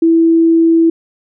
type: tone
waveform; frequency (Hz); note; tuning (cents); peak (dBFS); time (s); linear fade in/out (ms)
sine; 329.6; E4; 0; -6; 0.02-0.9; 5
effects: none